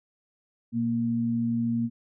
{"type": "tone pair together", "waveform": "sine", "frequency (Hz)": [120.66, 233.1], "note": ["B2", "A#3"], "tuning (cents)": [-40, 0], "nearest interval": "major seventh", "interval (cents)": 1140, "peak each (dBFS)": [-32, -24], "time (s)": [0.72, 1.9], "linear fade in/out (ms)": 50, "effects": []}